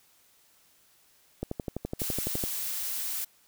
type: click train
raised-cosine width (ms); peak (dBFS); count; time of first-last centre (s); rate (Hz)
2; -18; 13; 1.43-2.438; 11.9
type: noise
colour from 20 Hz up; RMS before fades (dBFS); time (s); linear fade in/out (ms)
blue; -33; 1.99-3.25; 10
effects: white hiss -63 dBFS RMS until 3.47 s